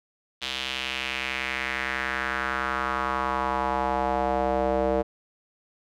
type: tone with band-pass filter sweep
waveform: square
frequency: 65.41 Hz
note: C2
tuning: in tune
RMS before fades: -27 dBFS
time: 0.41-5.03 s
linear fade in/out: 20 ms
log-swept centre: 3400 to 540 Hz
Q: 2.7
effects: none